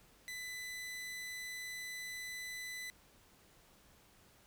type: tone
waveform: sawtooth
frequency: 2000 Hz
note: B6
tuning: 21 cents sharp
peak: -39 dBFS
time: 0.28-2.9 s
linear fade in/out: 0 ms
effects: pink hiss -65 dBFS RMS until 4.46 s